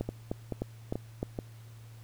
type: two click trains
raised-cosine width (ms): 2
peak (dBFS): -18 / -20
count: 5 / 4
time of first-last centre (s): 0.01-1.23 / 0.09-1.389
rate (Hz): 3.28 / 2.31
effects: added 113 Hz sine -47 dBFS peak until 2.03 s + pink hiss -60 dBFS RMS until 2.03 s